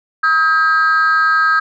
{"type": "tone pair together", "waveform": "sine", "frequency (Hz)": [1273, 1603.9], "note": ["D#6", "G6"], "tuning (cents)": [39, 39], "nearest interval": "major third", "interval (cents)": 400, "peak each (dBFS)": -11, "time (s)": [0.23, 1.6], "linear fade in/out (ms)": 10, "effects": ["tanh soft clip ceiling -7 dBFS"]}